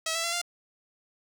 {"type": "tone with pitch steps", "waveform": "5% pulse", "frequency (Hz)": [646, 662.6, 679.7, 697.2], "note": ["E5", "E5", "F5", "F5"], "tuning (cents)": [-35, 9, -47, -3], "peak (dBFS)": -16, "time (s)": [0.06, 0.416], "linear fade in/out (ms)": 5, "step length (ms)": 89, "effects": []}